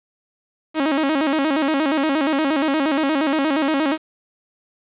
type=tone with vibrato; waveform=sawtooth; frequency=293.7 Hz; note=D4; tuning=in tune; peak=-13 dBFS; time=0.74-3.98 s; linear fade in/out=50 ms; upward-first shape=square; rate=8.5 Hz; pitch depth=120 cents each way; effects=resampled to 8000 Hz + 7-bit